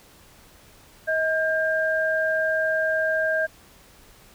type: tone pair together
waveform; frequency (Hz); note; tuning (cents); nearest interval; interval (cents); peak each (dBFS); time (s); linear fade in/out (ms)
sine; 635 / 1600; D#5 / G6; +35 / +35; octave + major third; 1600; -23; 1.07-3.47; 20
effects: pink hiss -52 dBFS RMS until 4.34 s